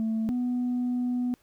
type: tone pair in turn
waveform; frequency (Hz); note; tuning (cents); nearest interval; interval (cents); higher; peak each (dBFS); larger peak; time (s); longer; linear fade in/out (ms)
sine; 222 / 246.8; A3 / B3; +16 / -1; major second; 183; second; -23; neither; 0-0.29 / 0.29-1.34; second; 0
effects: tanh soft clip ceiling -23 dBFS + pink hiss -65 dBFS RMS until 1.42 s

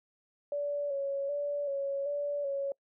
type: tone with vibrato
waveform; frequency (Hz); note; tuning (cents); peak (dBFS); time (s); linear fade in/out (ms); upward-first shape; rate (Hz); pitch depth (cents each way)
sine; 566; C#5; +36; -30; 0.52-2.72; 2; square; 1.3; 34
effects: noise-tail reverb RT60 0.1 s tail -25 dB re dry

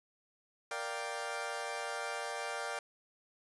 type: chord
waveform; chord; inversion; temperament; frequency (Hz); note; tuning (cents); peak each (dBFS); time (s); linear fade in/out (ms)
20% pulse; G minor seventh; first; equal; 466.2 / 587.3 / 698.5 / 784; Bb4 / D5 / F5 / G5; 0 / 0 / 0 / 0; -39 / -37 / -39 / -37; 0.71-2.79; 2
effects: resampled to 24000 Hz

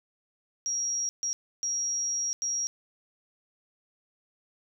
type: tone bursts at uneven times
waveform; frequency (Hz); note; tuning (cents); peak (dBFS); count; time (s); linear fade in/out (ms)
sine; 5660; F8; +22; -27; 4; 0.66-1.09 / 1.23-1.33 / 1.63-2.33 / 2.42-2.67; 0
effects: 10-bit

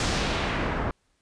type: noise with low-pass filter sweep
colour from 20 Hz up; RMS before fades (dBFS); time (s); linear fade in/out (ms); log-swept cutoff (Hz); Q
pink; -27; 0-0.91; 2; 7000 to 1200; 1
effects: pink hiss -70 dBFS RMS until 1.21 s + resampled to 22050 Hz

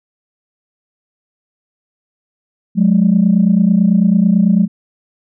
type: tone pair together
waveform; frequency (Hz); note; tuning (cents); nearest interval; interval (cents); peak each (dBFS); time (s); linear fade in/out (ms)
sine; 182.23 / 211.3; F#3 / G#3; -26 / +30; minor third; 256; -10; 2.75-4.68; 50
effects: tanh soft clip ceiling -2 dBFS

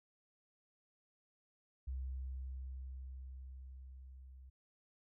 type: tone with level ramp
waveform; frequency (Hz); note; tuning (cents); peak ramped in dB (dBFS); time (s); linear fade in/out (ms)
sine; 65.2; C2; -5; -38 to -53; 1.87-4.5; 10
effects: none

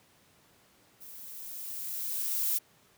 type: noise with level ramp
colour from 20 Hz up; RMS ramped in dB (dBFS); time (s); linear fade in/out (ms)
violet; -48 to -28; 1-2.59; 20
effects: pink hiss -63 dBFS RMS until 2.97 s + high-pass 100 Hz 12 dB/octave

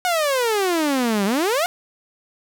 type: exponential two-way sweep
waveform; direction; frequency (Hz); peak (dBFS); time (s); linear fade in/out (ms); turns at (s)
sawtooth; down then up; 740 to 191.4 to 740; -14; 0.05-1.66; 0; 1.25
effects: none

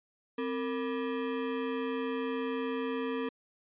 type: ring-modulated tone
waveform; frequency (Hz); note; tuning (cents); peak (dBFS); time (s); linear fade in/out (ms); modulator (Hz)
square; 359.9; F#4; -48; -29; 0.38-3.29; 5; 98.4
effects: resampled to 8000 Hz

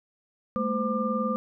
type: tone cluster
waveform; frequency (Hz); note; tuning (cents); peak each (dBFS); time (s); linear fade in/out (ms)
sine; 209.1 / 229.1 / 514 / 1195; G#3 / A#3 / C5 / D6; +12 / -30 / -31 / +30; -30; 0.56-1.36; 0
effects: none

